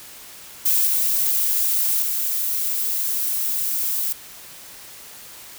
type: noise with level steps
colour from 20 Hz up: violet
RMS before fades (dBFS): -18 / -20 / -23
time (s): 0.65-4.13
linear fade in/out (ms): 10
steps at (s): 0.87 / 2.02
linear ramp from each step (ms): 2
effects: white hiss -41 dBFS RMS until 5.58 s